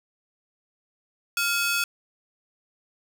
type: ring-modulated tone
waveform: sawtooth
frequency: 1979 Hz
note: B6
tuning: 3 cents sharp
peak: -16 dBFS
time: 1.37-1.84 s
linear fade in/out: 2 ms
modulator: 582 Hz
effects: none